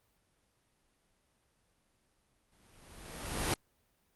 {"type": "noise with exponential growth", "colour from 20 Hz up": "pink", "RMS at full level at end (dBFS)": -29, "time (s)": [2.52, 3.54], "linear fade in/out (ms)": 2, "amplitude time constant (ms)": 220, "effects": ["pink hiss -74 dBFS RMS until 4.15 s", "Opus 32 kbps"]}